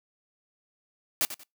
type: noise with echo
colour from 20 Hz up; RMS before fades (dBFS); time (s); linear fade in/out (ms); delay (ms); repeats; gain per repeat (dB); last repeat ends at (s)
white; -25; 1.21-1.25; 0; 92; 2; -12; 1.434
effects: noise-tail reverb RT60 0.2 s tail -25 dB re dry + high-pass 100 Hz 12 dB/octave